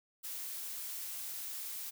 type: noise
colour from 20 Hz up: blue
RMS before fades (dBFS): -42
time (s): 0.23-1.91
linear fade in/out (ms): 20
effects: none